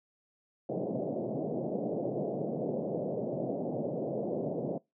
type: band-pass noise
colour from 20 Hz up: white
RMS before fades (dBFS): -34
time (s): 0.69-4.78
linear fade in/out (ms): 2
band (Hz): 130 to 640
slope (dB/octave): 48
effects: noise-tail reverb RT60 0.2 s tail -23 dB re dry